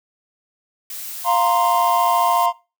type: noise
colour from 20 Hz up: blue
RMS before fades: -31 dBFS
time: 0.9-2.46 s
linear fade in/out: 2 ms
type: chord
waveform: triangle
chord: F suspended fourth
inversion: none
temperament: equal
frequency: 698.5 / 932.3 / 1046.5 Hz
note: F5 / Bb5 / C6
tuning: 0 / 0 / 0 cents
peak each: -17 dBFS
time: 1.24-2.53 s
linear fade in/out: 50 ms
effects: noise-tail reverb RT60 0.3 s tail -21 dB re dry